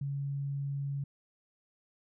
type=tone; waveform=sine; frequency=140 Hz; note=C#3; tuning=18 cents sharp; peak=-32 dBFS; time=0.01-1.04 s; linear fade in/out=5 ms; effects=none